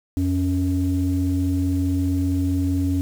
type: tone pair together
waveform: sine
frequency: 87.31 / 277.2 Hz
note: F2 / C#4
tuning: 0 / 0 cents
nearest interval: octave + minor sixth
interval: 2000 cents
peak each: -20 dBFS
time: 0.17-3.01 s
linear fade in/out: 0 ms
effects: tanh soft clip ceiling -13 dBFS + 7-bit